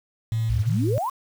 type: tone with vibrato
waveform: sine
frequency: 111.7 Hz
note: A2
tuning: 27 cents sharp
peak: -21 dBFS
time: 0.32-0.98 s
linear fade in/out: 0 ms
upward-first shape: triangle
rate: 2.4 Hz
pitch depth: 12 cents each way
type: exponential sweep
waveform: sine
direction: up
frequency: 50.3 to 1136 Hz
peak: -23 dBFS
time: 0.49-1.1 s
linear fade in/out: 10 ms
effects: 7-bit